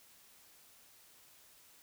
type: silence
effects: white hiss -62 dBFS RMS until 1.82 s